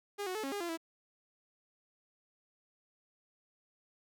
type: tone with pitch steps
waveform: sawtooth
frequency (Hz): 406.9 / 368.4 / 432.6 / 272.9 / 407.1 / 343.6 / 328.4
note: G#4 / F#4 / A4 / C#4 / G#4 / F4 / E4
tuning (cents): -35 / -7 / -29 / -27 / -35 / -28 / -6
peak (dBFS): -32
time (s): 0.18-0.775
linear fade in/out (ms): 20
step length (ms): 85
effects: none